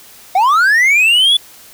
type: linear sweep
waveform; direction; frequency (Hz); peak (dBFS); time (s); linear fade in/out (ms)
triangle; up; 710 to 3482; -6; 0.35-1.37; 5
effects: white hiss -40 dBFS RMS until 1.73 s